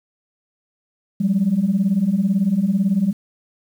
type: beating tone pair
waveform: sine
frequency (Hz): 182.3 / 200.3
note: F#3 / G3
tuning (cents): -25 / +38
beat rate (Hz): 18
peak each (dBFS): -19 / -16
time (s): 1.2-3.13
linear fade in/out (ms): 10
effects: tanh soft clip ceiling -9 dBFS + 8-bit